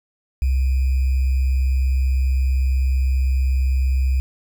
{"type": "tone with sample-and-hold", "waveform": "sine", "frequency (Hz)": 65.5, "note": "C2", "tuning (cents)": 2, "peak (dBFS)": -15, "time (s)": [0.42, 4.2], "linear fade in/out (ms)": 0, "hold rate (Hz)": 2450, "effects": []}